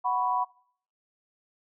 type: chord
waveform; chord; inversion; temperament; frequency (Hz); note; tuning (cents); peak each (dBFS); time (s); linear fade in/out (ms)
sine; F# suspended fourth; none; equal; 740 / 987.8 / 1108.7; F#5 / B5 / C#6; 0 / 0 / 0; -29 / -26 / -32; 0.04-0.45; 20
effects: noise-tail reverb RT60 0.6 s tail -23 dB re dry